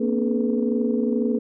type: tone cluster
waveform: sine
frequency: 231.9 / 254.1 / 286 / 426.9 / 490.7 Hz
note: A#3 / B3 / D4 / G#4 / B4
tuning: -9 / +49 / -46 / +48 / -11 cents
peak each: -22 / -26 / -29 / -26 / -29 dBFS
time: 0-1.39 s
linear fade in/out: 10 ms
effects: tanh soft clip ceiling -8 dBFS

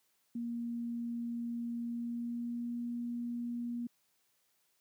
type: tone with pitch glide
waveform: sine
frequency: 235.6 to 238.6 Hz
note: A#3 to A#3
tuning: +19 to +41 cents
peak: -35 dBFS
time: 0.35-3.87 s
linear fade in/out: 5 ms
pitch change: +22 cents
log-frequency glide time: 1.84-2.77 s
effects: white hiss -75 dBFS RMS until 4.8 s + high-pass 100 Hz 12 dB/octave

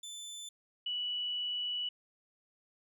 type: tone pair in turn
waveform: 25% pulse / sine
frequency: 3520 / 2951 Hz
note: A7 / F#7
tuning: 0 / -5 cents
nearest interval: minor third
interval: 305 cents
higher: first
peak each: -39 / -33 dBFS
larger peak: second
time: 0.03-0.49 / 0.86-1.89 s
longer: second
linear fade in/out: 5 ms
effects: none

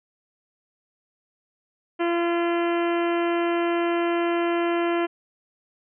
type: harmonic tone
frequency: 342.2 Hz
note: F4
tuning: 35 cents flat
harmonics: 1 / 2 / 3 / 4 / 5 / 6 / 7 / 8 / 9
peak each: -22 / -28 / -32 / -34 / -36 / -38 / -39 / -40 / -41 dBFS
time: 1.99-5.07 s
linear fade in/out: 20 ms
effects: none

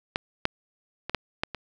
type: clicks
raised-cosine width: 0.3 ms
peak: -9 / -6 / -16 / -7 / -9 / -18 dBFS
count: 6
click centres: 0.159 / 0.454 / 1.096 / 1.147 / 1.435 / 1.547 s
effects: none

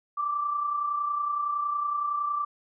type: tone pair together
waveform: sine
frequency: 1169.2 / 1200 Hz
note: D6 / D6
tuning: -8 / +37 cents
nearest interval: unison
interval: 45 cents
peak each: -26 / -36 dBFS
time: 0.17-2.45 s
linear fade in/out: 10 ms
effects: none

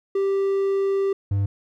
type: tone pair in turn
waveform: triangle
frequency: 392 / 99.54 Hz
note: G4 / G2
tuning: 0 / +27 cents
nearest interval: 2 octaves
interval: 2373 cents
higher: first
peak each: -17 dBFS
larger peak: neither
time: 0.15-1.13 / 1.31-1.46 s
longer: first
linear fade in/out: 5 ms
effects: none

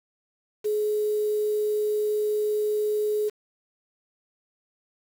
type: tone with quantisation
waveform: sine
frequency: 422.8 Hz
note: G#4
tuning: 31 cents sharp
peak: -22 dBFS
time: 0.64-3.3 s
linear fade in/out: 20 ms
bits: 7
effects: none

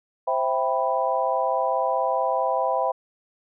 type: chord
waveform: sine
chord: C major seventh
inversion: none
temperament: equal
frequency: 523.3 / 659.3 / 784 / 987.8 Hz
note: C5 / E5 / G5 / B5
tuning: 0 / 0 / 0 / 0 cents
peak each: -26 dBFS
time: 0.27-2.92 s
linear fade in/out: 10 ms
effects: none

